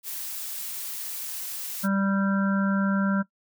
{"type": "noise", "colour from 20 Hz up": "blue", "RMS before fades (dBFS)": -34, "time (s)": [0.03, 1.88], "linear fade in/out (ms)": 50}
{"type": "harmonic tone", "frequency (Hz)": 196, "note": "G3", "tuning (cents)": 0, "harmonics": [1, 3, 5, 7, 8], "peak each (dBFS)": [-22, -34, -38, -31, -34], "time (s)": [1.83, 3.23], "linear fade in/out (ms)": 20}
{"effects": ["noise-tail reverb RT60 0.1 s tail -19 dB re dry"]}